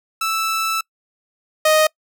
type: tone pair in turn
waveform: sawtooth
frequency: 1318.5 / 622.2 Hz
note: E6 / D#5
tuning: 0 / 0 cents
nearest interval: octave + minor second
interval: 1300 cents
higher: first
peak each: -15 / -8 dBFS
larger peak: second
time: 0.21-0.81 / 1.65-1.87 s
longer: first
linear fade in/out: 5 ms
effects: noise-tail reverb RT60 0.1 s tail -26 dB re dry